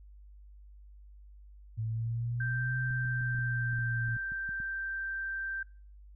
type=exponential two-way sweep; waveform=sine; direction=up then down; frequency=110 to 127.2 to 116.2 Hz; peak=-31 dBFS; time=1.77-4.17 s; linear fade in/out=20 ms; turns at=2.77 s
type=tone; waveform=sine; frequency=1568 Hz; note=G6; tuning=in tune; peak=-33 dBFS; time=2.4-5.63 s; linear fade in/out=5 ms
type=clicks; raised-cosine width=5 ms; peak=-35 dBFS; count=12; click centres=2.906 / 3.052 / 3.212 / 3.348 / 3.388 / 3.732 / 3.787 / 4.085 / 4.166 / 4.32 / 4.491 / 4.602 s
effects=noise-tail reverb RT60 0.4 s tail -23 dB re dry + added 50 Hz sine -50 dBFS peak until 6.15 s